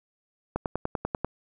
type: click train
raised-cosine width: 1 ms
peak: -13 dBFS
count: 8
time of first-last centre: 0.56-1.246 s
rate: 10.2 Hz
effects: none